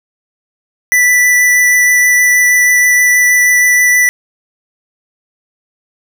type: tone with vibrato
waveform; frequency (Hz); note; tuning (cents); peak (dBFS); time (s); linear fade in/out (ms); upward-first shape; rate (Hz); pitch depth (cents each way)
square; 1975.5; B6; 0; -7; 0.92-4.09; 0; triangle; 6.3; 10
effects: none